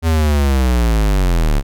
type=linear sweep; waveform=square; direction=down; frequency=83 to 34 Hz; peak=-12 dBFS; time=0.02-1.63 s; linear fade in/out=50 ms; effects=none